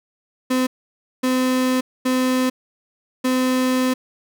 35% pulse tone bursts at uneven times, 256.2 Hz, C4, 36 cents flat, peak -15 dBFS, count 4, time 0.5-0.67 / 1.23-1.81 / 2.05-2.5 / 3.24-3.94 s, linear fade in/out 10 ms, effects none

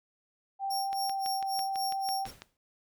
sine tone with pitch glide, 784 to 778.6 Hz, G5 to G5, 0 to -12 cents, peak -30 dBFS, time 0.59-2.28 s, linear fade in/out 50 ms, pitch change -12 cents, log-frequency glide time 1.09-1.2 s
sawtooth tone with tremolo, 5520 Hz, F8, 21 cents flat, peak -30 dBFS, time 0.7-2.31 s, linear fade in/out 10 ms, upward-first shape sine, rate 3.7 Hz, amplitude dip 95%
click train, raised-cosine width 0.2 ms, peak -25 dBFS, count 10, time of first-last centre 0.93-2.42 s, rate 6.04 Hz
pink noise with exponential decay, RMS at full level -43 dBFS, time 2.26-2.57 s, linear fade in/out 1 ms, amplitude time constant 66 ms
effects none

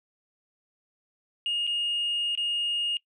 sine tone with dropouts, 2850 Hz, F7, 34 cents sharp, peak -24 dBFS, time 1.46-2.97 s, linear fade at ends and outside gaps 1 ms, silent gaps 1.668-1.674 / 2.352-2.375 s, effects noise-tail reverb RT60 0.1 s tail -21 dB re dry + tanh soft clip ceiling -22 dBFS

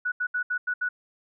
sine tone bursts at uneven times, 1473 Hz, F#6, 8 cents flat, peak -24 dBFS, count 6, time 0.05-0.12 / 0.2-0.27 / 0.34-0.43 / 0.5-0.58 / 0.67-0.74 / 0.81-0.89 s, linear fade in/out 10 ms, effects none

